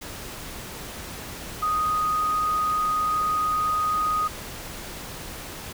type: tone in noise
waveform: sine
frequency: 1244.5 Hz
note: D#6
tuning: in tune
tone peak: -21 dBFS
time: 1.62-4.28 s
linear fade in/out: 10 ms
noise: pink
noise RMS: -37 dBFS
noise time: 0.01-5.73 s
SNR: +13 dB
effects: none